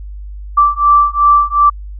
sine beating tone pair, 1167 / 1169.7 Hz, D6 / D6, -11 / -7 cents, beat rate 2.7 Hz, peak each -10 dBFS, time 0.57-1.7 s, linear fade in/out 10 ms, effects added 50 Hz sine -25 dBFS peak until 1.99 s

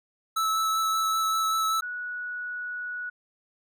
square tone with vibrato, 1308 Hz, E6, 14 cents flat, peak -24 dBFS, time 0.36-1.81 s, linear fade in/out 10 ms, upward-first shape sine, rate 5.2 Hz, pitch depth 10 cents each way
sine tone, 1467 Hz, F#6, 15 cents flat, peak -31 dBFS, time 1.82-3.1 s, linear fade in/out 10 ms
effects none

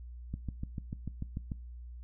click train, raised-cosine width 5 ms, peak -24 dBFS, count 9, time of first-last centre 0.34-1.518 s, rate 6.79 Hz, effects noise-tail reverb RT60 0.3 s tail -21 dB re dry + added 60 Hz sine -43 dBFS peak until 2.03 s

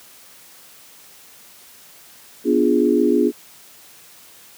sine chord, B diminished seventh, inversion none, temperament equal, 246.9 / 293.7 / 349.2 / 415.3 Hz, B3 / D4 / F4 / Ab4, 0 / 0 / 0 / 0 cents, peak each -19 dBFS, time 2.44-3.32 s, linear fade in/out 50 ms, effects white hiss -46 dBFS RMS until 4.57 s + high-pass 100 Hz 12 dB/octave

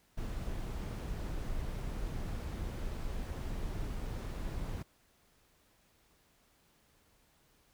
brown noise, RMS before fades -38 dBFS, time 0.17-4.83 s, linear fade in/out 10 ms, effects pink hiss -69 dBFS RMS until 7.73 s

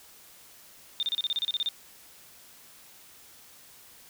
sine tone bursts, 3623 Hz, A7, 50 cents sharp, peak -25 dBFS, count 12, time 1-1.688 s, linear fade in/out 0 ms, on 28 ms, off 32 ms, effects white hiss -53 dBFS RMS until 4.09 s

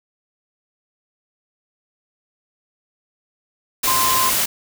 sine tone in noise, 1040 Hz, C6, 11 cents flat, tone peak -18 dBFS, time 3.87-4.3 s, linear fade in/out 10 ms, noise white, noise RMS -19 dBFS, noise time 3.83-4.46 s, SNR -2 dB, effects none

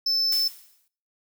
triangle tone, 5274 Hz, E8, in tune, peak -20 dBFS, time 0.06-0.48 s, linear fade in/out 5 ms
blue noise with exponential decay, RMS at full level -30 dBFS, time 0.32-0.88 s, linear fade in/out 1 ms, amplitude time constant 120 ms
effects noise-tail reverb RT60 0.5 s tail -19 dB re dry

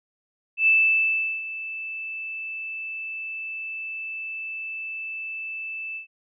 sine tone with ADSR envelope, 2637 Hz, E7, in tune, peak -14 dBFS, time 0.57-6.07 s, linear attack 100 ms, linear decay 750 ms, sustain -16 dB, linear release 110 ms, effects none

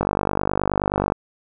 click train, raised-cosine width 1 ms, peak -5 dBFS, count 56, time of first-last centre 0.01-1.121 s, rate 49.5 Hz, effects none

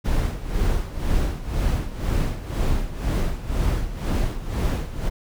brown noise with tremolo, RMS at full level -20 dBFS, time 0.04-5.1 s, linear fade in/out 20 ms, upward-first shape sine, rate 2 Hz, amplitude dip 75%, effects none

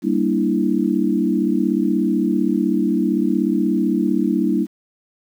sine chord, E half-diminished seventh, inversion first, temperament equal, 196 / 233.1 / 293.7 / 329.6 Hz, G3 / Bb3 / D4 / E4, 0 / 0 / 0 / 0 cents, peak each -21 dBFS, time 0.02-4.67 s, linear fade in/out 50 ms, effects 8-bit

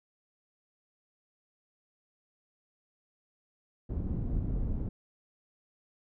pink low-pass noise, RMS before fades -32 dBFS, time 3.89-4.89 s, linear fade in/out 10 ms, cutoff 210 Hz, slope 12 dB/octave, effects none

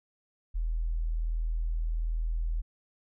sine tone, 40.66 Hz, E1, 23 cents flat, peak -27 dBFS, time 0.54-2.62 s, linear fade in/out 20 ms, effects none

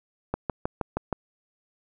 click train, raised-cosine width 1 ms, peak -12 dBFS, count 6, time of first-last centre 0.34-1.127 s, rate 6.35 Hz, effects none

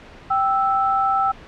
sine tone pair together, 781.8 / 1318.5 Hz, G5 / E6, -5 / 0 cents, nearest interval major sixth, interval 905 cents, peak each -19 dBFS, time 0.3-1.32 s, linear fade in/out 10 ms, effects pink hiss -42 dBFS RMS until 1.47 s + low-pass 3000 Hz 12 dB/octave

